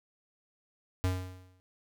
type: tone with exponential decay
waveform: square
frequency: 92.1 Hz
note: F#2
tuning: 7 cents flat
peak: -25 dBFS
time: 1.04-1.6 s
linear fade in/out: 0 ms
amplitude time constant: 120 ms
effects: none